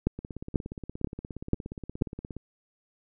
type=two click trains; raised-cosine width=3 ms; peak=-24 / -10 dBFS; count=38 / 5; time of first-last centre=0.19-2.366 / 0.07-2.021 s; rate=17 / 2.05 Hz; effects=none